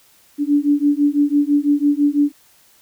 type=beating tone pair; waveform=sine; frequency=286.8 / 292.8 Hz; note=D4 / D4; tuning=-41 / -5 cents; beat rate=6 Hz; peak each=-16 dBFS; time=0.38-2.32 s; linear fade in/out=50 ms; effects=white hiss -53 dBFS RMS until 2.81 s